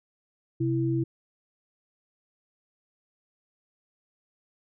sine tone pair together, 130 / 330.8 Hz, C3 / E4, -11 / +6 cents, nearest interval octave + major third, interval 1617 cents, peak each -26 dBFS, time 0.6-1.04 s, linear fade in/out 10 ms, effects none

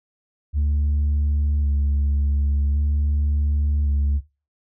sine tone with vibrato, 72.2 Hz, D2, 29 cents flat, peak -15 dBFS, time 0.53-4.21 s, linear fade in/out 50 ms, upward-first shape square, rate 0.45 Hz, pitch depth 24 cents each way, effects noise-tail reverb RT60 0.3 s tail -18 dB re dry + tanh soft clip ceiling -16 dBFS

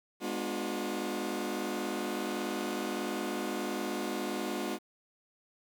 sawtooth chord, G# diminished seventh, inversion none, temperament just, 207.7 / 249.2 / 299 / 358.8 Hz, G#3 / B3 / D4 / F4, 0 / +16 / +31 / +47 cents, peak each -35 / -35 / -35 / -33 dBFS, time 0.2-4.79 s, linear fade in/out 50 ms, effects 10-bit

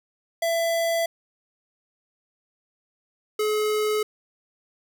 square tone pair in turn, 668 / 426 Hz, E5 / G#4, +23 / +44 cents, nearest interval minor sixth, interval 779 cents, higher first, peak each -22 / -22 dBFS, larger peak neither, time 0.42-1.06 / 3.39-4.03 s, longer neither, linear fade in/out 5 ms, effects none

